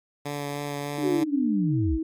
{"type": "tone with vibrato", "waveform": "10% pulse", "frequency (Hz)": 144.1, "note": "D3", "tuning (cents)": -33, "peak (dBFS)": -21, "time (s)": [0.25, 1.24], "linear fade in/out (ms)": 10, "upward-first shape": "sine", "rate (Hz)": 3.3, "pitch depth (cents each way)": 11}
{"type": "tone with pitch glide", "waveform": "sine", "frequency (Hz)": [297.8, 321], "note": ["D4", "E4"], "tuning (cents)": [24, -46], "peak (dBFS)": -25, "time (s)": [0.98, 2.03], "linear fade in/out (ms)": 5, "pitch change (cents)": 130, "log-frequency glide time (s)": [1.65, 1.77]}
{"type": "linear sweep", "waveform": "sine", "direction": "down", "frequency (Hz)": [392, 49], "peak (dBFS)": -22, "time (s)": [1.02, 1.99], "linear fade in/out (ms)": 50}
{"effects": ["MP3 96 kbps"]}